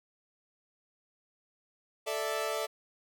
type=chord; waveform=sawtooth; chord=A suspended fourth; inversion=none; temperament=equal; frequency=440 / 587.3 / 659.3 Hz; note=A4 / D5 / E5; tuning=0 / 0 / 0 cents; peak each=-32 dBFS; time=2.06-2.67 s; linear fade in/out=20 ms; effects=none